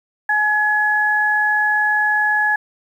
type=tone pair together; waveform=sine; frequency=845 / 1692.6 Hz; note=G#5 / G#6; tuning=+30 / +32 cents; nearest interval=octave; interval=1202 cents; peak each=-20 / -15 dBFS; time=0.29-2.56 s; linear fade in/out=5 ms; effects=8-bit